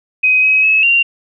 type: tone with pitch steps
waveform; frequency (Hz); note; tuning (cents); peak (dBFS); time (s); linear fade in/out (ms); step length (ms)
sine; 2518 / 2543 / 2581 / 2767; D#7 / D#7 / E7 / F7; +20 / +37 / -37 / -17; -8; 0.23-1.03; 10; 200
effects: none